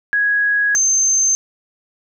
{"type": "tone pair in turn", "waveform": "sine", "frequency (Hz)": [1662, 6275], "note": ["G#6", "G8"], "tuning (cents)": [1, 1], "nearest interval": "octave + major seventh", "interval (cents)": 2300, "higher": "second", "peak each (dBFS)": [-13, -12], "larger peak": "second", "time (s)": [[0.13, 0.75], [0.75, 1.35]], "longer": "first", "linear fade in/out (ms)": 0, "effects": []}